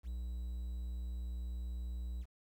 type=tone with quantisation; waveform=triangle; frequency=60.2 Hz; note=B1; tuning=44 cents flat; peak=-36 dBFS; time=0.03-2.26 s; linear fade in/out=50 ms; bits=11; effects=none